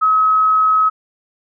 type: tone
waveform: sine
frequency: 1279 Hz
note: D#6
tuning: 47 cents sharp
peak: -10 dBFS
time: 0.01-0.9 s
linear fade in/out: 20 ms
effects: none